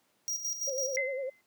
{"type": "tone with tremolo", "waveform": "square", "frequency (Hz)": 5710, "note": "F8", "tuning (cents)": 37, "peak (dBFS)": -31, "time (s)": [0.28, 0.96], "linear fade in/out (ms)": 0, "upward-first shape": "square", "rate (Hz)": 6, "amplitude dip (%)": 60}
{"type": "tone with vibrato", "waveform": "sine", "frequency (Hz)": 533, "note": "C5", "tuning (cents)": 32, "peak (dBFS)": -32, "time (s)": [0.67, 1.3], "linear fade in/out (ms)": 10, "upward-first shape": "sine", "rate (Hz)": 9.9, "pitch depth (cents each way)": 85}
{"type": "tone with exponential decay", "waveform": "sine", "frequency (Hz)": 2060, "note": "C7", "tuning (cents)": -28, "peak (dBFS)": -26, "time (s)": [0.97, 1.41], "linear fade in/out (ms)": 1, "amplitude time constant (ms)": 95}
{"effects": ["pink hiss -71 dBFS RMS until 1.46 s", "high-pass 200 Hz 12 dB/octave"]}